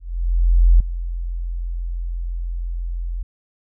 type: tone with ADSR envelope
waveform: sine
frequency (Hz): 43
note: F1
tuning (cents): -26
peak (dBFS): -7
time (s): 0-3.23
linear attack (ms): 800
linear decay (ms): 5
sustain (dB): -15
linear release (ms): 7
effects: none